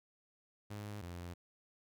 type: tone pair in turn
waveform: sawtooth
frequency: 103.83 / 87.38 Hz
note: G#2 / F2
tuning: 0 / +1 cents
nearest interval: minor third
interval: 299 cents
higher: first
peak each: -39 / -40 dBFS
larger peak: first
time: 0.7-1.02 / 1.02-1.34 s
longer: neither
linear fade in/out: 10 ms
effects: none